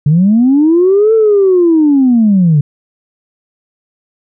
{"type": "linear two-way sweep", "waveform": "sine", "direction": "up then down", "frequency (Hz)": [139.8, 450.8, 139.8], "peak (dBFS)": -4, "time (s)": [0.06, 2.61], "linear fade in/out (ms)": 5, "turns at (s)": 1.14, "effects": ["tanh soft clip ceiling -1 dBFS"]}